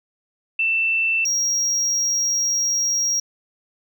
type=tone pair in turn; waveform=sine / triangle; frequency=2670 / 5635 Hz; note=E7 / F8; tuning=+22 / +15 cents; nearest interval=octave + minor second; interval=1293 cents; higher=second; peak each=-17 dBFS; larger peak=neither; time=0.59-1.25 / 1.25-3.2 s; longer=second; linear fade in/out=5 ms; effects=none